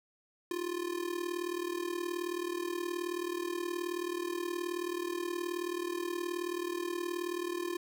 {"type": "tone with amplitude modulation", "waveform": "square", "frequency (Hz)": 349.9, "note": "F4", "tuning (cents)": 3, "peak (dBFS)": -31, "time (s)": [0.51, 7.77], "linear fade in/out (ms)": 2, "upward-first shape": "sine", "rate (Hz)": 38.8, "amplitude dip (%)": 80, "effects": ["12-bit"]}